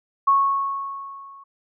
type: tone with level ramp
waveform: sine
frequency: 1102 Hz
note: C#6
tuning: 11 cents flat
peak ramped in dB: -12 to -42 dBFS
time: 0.27-1.44 s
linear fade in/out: 10 ms
effects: none